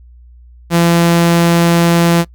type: tone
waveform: sawtooth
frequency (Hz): 169.9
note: F3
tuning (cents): -47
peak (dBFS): -4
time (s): 0.7-2.25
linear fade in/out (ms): 50
effects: noise-tail reverb RT60 0.1 s tail -22 dB re dry + added 60 Hz sine -37 dBFS peak until 2.34 s